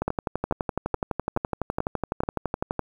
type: two click trains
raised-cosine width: 1 ms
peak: -11 / -10 dBFS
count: 34 / 6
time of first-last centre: 0.02-2.793 / 0.08-2.235 s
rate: 11.9 / 2.32 Hz
effects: 8-bit